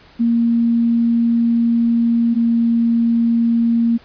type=tone pair in turn; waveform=sine; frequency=233.1 / 232.2 Hz; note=A#3 / A#3; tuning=0 / -7 cents; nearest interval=unison; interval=7 cents; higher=first; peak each=-12 dBFS; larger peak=neither; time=0.19-2.35 / 2.35-3.98 s; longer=first; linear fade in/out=20 ms; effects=pink hiss -47 dBFS RMS until 4.04 s + resampled to 11025 Hz